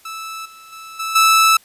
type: tone with level steps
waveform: sawtooth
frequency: 1313 Hz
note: E6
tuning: 7 cents flat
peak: -24 / -36 / -30 / -18 / -6 dBFS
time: 0.05-1.57 s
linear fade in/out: 5 ms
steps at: 0.45 / 0.72 / 0.99 / 1.15 s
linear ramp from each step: 10 ms
effects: white hiss -51 dBFS RMS until 1.64 s + resampled to 32000 Hz